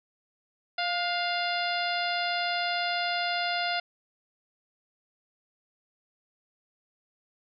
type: harmonic tone with a mistuned harmonic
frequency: 698.5 Hz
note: F5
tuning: in tune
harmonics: 1 / 2 / 3 / 4 / 5 / 6 / 7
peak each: -30 / -33 / -35 / -36 / -37 / -38 / -38 dBFS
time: 0.78-3.8 s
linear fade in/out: 5 ms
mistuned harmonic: 2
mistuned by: +41 cents
effects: none